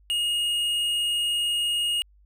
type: tone with hard clipping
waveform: sine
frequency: 2863 Hz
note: F7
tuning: 42 cents sharp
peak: -24 dBFS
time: 0.1-2.02 s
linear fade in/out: 0 ms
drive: 7 dB
effects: added 50 Hz sine -54 dBFS peak until 2.25 s